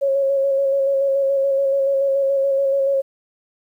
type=tone with vibrato; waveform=sine; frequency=548 Hz; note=C#5; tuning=20 cents flat; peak=-15 dBFS; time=0.01-3.02 s; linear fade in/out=20 ms; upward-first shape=square; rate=7 Hz; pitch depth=20 cents each way; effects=9-bit